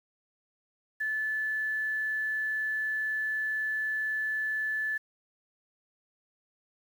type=tone; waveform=sine; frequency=1738 Hz; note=A6; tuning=22 cents flat; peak=-28 dBFS; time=1-4.98 s; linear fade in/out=10 ms; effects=9-bit